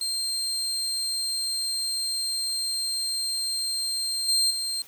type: tone with level steps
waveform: 30% pulse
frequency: 4178 Hz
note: C8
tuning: 3 cents flat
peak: -23 / -17 / -24 dBFS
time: 0.01-4.82 s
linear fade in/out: 2 ms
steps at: 4.28 / 4.5 s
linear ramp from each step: 10 ms
effects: white hiss -50 dBFS RMS until 4.87 s